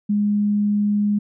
sine tone, 206.6 Hz, G#3, 9 cents flat, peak -16 dBFS, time 0.09-1.19 s, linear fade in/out 10 ms, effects none

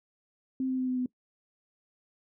sine tone with pitch steps, 261.6 / 259 / 256.5 / 254 / 251.5 Hz, C4 / C4 / C4 / B3 / B3, 0 / -17 / -34 / +49 / +32 cents, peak -27 dBFS, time 0.6-1.06 s, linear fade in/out 2 ms, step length 92 ms, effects noise-tail reverb RT60 0.1 s tail -21 dB re dry

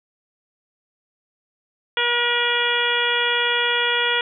harmonic tone, 478.9 Hz, A#4, 47 cents sharp, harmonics 1 / 2 / 3 / 4 / 5 / 6 / 7, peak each -27 / -27 / -24 / -25 / -27 / -26 / -24 dBFS, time 1.97-4.21 s, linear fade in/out 2 ms, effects none

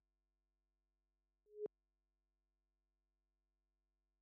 sine tone with exponential growth, 420 Hz, G#4, 19 cents sharp, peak -36 dBFS, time 1.46-1.66 s, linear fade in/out 0 ms, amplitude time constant 43 ms, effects added 50 Hz sine -70 dBFS peak until 4.21 s + high-pass 150 Hz 12 dB/octave

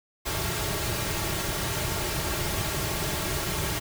pink noise with comb filter, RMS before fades -29 dBFS, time 0.25-3.8 s, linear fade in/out 20 ms, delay 4 ms, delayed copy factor -0.65, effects none

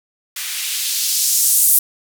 violet noise with band-pass filter sweep, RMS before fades -17 dBFS, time 0.36-1.79 s, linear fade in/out 5 ms, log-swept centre 1800 to 11000 Hz, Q 1.2, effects none

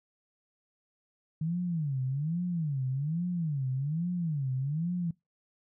sine tone with vibrato, 152.2 Hz, D#3, 38 cents flat, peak -28 dBFS, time 1.41-5.11 s, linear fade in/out 5 ms, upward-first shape sine, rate 1.2 Hz, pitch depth 280 cents each way, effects noise-tail reverb RT60 0.2 s tail -23 dB re dry

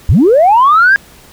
sine linear sweep, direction up, 57 to 1651 Hz, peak -3 dBFS, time 0.09-0.96 s, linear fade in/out 0 ms, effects tanh soft clip ceiling 0 dBFS + pink hiss -40 dBFS RMS until 1.32 s

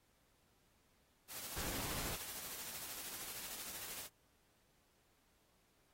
white noise with tremolo, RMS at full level -46 dBFS, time 1.28-4.09 s, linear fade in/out 50 ms, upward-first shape sine, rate 13 Hz, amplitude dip 35%
pink noise, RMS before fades -44 dBFS, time 1.56-2.16 s, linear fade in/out 10 ms
effects pink hiss -75 dBFS RMS until 5.93 s + AAC 48 kbps

